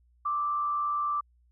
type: tone with frequency modulation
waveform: sine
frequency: 1174.7 Hz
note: D6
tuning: in tune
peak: -26 dBFS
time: 0.25-1.21 s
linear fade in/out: 10 ms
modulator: 97.3 Hz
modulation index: 0.44
effects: added 60 Hz sine -61 dBFS peak until 1.51 s